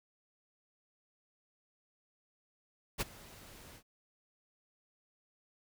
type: noise with ADSR envelope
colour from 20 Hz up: pink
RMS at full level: -32 dBFS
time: 2.98-3.83 s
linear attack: 33 ms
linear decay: 21 ms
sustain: -22 dB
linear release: 76 ms
effects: none